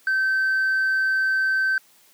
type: tone with tanh clipping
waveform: triangle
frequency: 1546 Hz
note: G6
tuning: 24 cents flat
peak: -19 dBFS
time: 0.07-1.78 s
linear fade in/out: 2 ms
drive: 6 dB
effects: white hiss -56 dBFS RMS until 2.13 s + high-pass 150 Hz 12 dB/octave